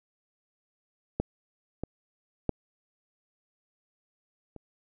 clicks, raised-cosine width 2 ms, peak -13 / -19 / -12 / -30 dBFS, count 4, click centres 1.2 / 1.836 / 2.493 / 4.563 s, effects none

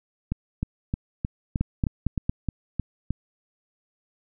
two click trains, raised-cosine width 5 ms, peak -10 / -13 dBFS, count 4 / 10, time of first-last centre 1.61-2.295 / 0.32-3.106 s, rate 4.38 / 3.23 Hz, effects none

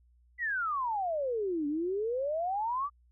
sine exponential two-way sweep, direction down then up, 2010 to 284.5 to 1197 Hz, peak -29 dBFS, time 0.38-2.9 s, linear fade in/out 50 ms, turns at 1.67 s, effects added 60 Hz sine -61 dBFS peak until 3.11 s

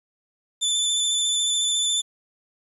25% pulse tone with vibrato, 3520 Hz, A7, in tune, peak -16 dBFS, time 0.61-2.02 s, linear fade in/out 20 ms, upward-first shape square, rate 14 Hz, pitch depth 19 cents each way, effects resampled to 32000 Hz + 9-bit

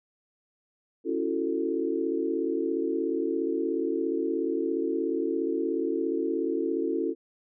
sine chord, F# minor seventh, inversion second, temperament just, 277.5 / 333 / 370 / 444 Hz, C#4 / E4 / F#4 / A4, +2 / +18 / 0 / +16 cents, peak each -32 / -29 / -32 / -31 dBFS, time 1.04-7.15 s, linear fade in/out 50 ms, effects none

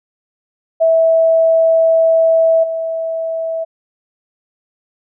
sine tone with level steps, 653 Hz, E5, 17 cents flat, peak -8 / -17 dBFS, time 0.8-3.65 s, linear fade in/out 20 ms, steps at 2.63 s, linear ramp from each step 10 ms, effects none

